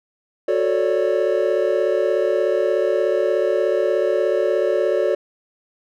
triangle chord, D major seventh, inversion first, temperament just, 367.1 / 440.5 / 550.6 / 587.3 Hz, F#4 / A4 / C#5 / D5, -14 / +2 / -12 / 0 cents, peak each -20 dBFS, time 0.48-5.15 s, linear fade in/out 5 ms, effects none

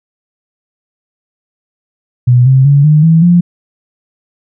sine tone with pitch steps, 123.47 / 132.33 / 141.83 / 152.01 / 162.92 / 174.61 Hz, B2 / C3 / C#3 / D#3 / E3 / F3, 0 / +20 / +40 / -40 / -20 / 0 cents, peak -3 dBFS, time 2.27-3.41 s, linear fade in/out 10 ms, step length 190 ms, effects none

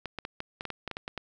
clicks, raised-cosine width 0.3 ms, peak -19 dBFS, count 12, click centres 0.057 / 0.187 / 0.251 / 0.404 / 0.609 / 0.653 / 0.703 / 0.877 / 0.913 / 0.969 / 1.079 / 1.177 s, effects none

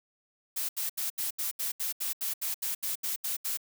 blue noise bursts, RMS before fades -32 dBFS, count 15, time 0.56-3.574 s, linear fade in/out 10 ms, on 130 ms, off 76 ms, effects none

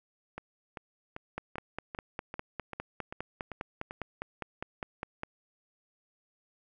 two click trains, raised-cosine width 0.5 ms, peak -24 / -20 dBFS, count 10 / 20, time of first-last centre 0.38-3.909 / 1.38-5.234 s, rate 2.55 / 4.93 Hz, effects none

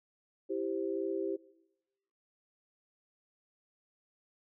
sine chord, C major, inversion first, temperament equal, 329.6 / 392 / 523.3 Hz, E4 / G4 / C5, 0 / 0 / 0 cents, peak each -37 / -34 / -40 dBFS, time 0.49-1.37 s, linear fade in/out 20 ms, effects noise-tail reverb RT60 1.0 s tail -22 dB re dry

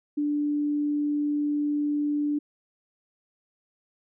sine tone, 293.7 Hz, D4, in tune, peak -23 dBFS, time 0.17-2.39 s, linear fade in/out 10 ms, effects none

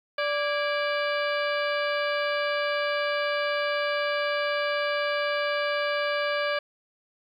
harmonic tone with a mistuned harmonic, 584 Hz, D5, 10 cents flat, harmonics 1 / 2 / 3 / 4 / 5 / 6 / 7 / 8, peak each -27 / -32 / -31 / -34 / -37 / -42 / -44 / -41 dBFS, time 0.18-6.59 s, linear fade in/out 5 ms, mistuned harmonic 3, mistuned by -110 cents, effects 10-bit

